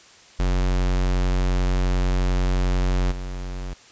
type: tone with level steps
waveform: square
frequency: 45.67 Hz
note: F#1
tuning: 22 cents flat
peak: -19 / -29 dBFS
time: 0.39-3.74 s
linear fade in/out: 10 ms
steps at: 3.11 s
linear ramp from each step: 10 ms
effects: white hiss -49 dBFS RMS until 3.91 s + resampled to 16000 Hz